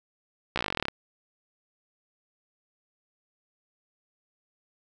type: slowing click train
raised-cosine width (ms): 0.3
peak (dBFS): -11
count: 16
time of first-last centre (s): 0.56-0.884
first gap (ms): 15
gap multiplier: 1.05
effects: none